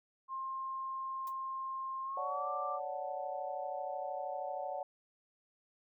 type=tone with pitch glide; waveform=sine; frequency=1061 to 1177.3 Hz; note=C6 to D6; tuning=+24 to +4 cents; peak=-37 dBFS; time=0.28-2.8 s; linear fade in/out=50 ms; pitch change=+180 cents; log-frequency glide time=2.04-2.49 s
type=noise with exponential decay; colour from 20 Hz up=blue; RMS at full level=-48 dBFS; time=1.27-1.35 s; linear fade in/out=2 ms; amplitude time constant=16 ms
type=chord; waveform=sine; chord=D major seventh; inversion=third; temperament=equal; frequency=554.4 / 587.3 / 740 / 880 Hz; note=C#5 / D5 / F#5 / A5; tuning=0 / 0 / 0 / 0 cents; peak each=-43 / -43 / -40 / -45 dBFS; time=2.17-4.83 s; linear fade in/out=2 ms
effects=none